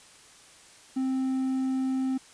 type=tone; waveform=triangle; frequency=262.4 Hz; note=C4; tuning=5 cents sharp; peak=-23 dBFS; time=0.96-2.18 s; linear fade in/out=10 ms; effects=white hiss -53 dBFS RMS until 2.33 s + resampled to 22050 Hz